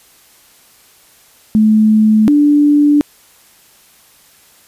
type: tone pair in turn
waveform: sine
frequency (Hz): 216.1 / 292.7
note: A3 / D4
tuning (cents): -31 / -6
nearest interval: perfect fourth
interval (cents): 525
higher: second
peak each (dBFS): -6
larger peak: neither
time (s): 1.55-2.28 / 2.28-3.01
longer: neither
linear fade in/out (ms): 0
effects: white hiss -47 dBFS RMS until 4.67 s + resampled to 32000 Hz